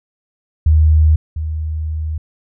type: tone pair in turn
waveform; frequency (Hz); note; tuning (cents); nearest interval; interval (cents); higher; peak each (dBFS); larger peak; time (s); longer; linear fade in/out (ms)
sine; 77.78 / 78.13; D#2 / D#2; 0 / +8; unison; 8; second; -7 / -18; first; 0.66-1.16 / 1.36-2.18; second; 5
effects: none